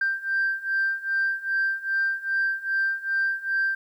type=beating tone pair; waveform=sine; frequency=1574 / 1576.5 Hz; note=G6 / G6; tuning=+7 / +9 cents; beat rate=2.5 Hz; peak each=-26 / -24 dBFS; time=0.01-3.75 s; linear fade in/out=5 ms; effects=tanh soft clip ceiling -17 dBFS + 10-bit